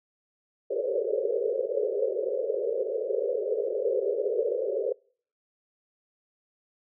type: band-pass noise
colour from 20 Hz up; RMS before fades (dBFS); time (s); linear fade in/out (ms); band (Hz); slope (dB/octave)
white; -28; 0.7-4.93; 10; 390 to 560; 96
effects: noise-tail reverb RT60 0.5 s tail -26 dB re dry